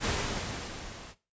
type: noise with level ramp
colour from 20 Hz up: pink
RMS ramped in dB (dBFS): -28 to -47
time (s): 0-1.15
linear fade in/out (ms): 50
effects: noise-tail reverb RT60 0.3 s tail -17 dB re dry + resampled to 16000 Hz